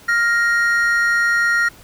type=tone pair together; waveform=triangle; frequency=1403.2 / 1873 Hz; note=F6 / A#6; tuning=+8 / +8 cents; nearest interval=perfect fourth; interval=500 cents; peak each=-15 dBFS; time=0.08-1.69 s; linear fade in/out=10 ms; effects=pink hiss -45 dBFS RMS until 1.83 s